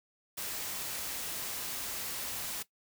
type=noise; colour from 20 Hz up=white; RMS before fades=-38 dBFS; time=0.37-2.63 s; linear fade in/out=10 ms; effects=noise-tail reverb RT60 0.1 s tail -17 dB re dry